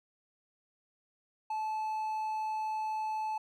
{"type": "tone", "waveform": "triangle", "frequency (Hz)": 868, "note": "A5", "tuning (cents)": -24, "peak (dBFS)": -30, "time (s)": [1.5, 3.38], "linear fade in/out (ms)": 5, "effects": []}